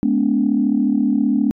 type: tone cluster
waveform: sine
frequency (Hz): 212.8 / 247.5 / 286.5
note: G#3 / B3 / D4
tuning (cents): +42 / +4 / -43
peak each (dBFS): -18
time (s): 0.03-1.51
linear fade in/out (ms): 0
effects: tanh soft clip ceiling -5 dBFS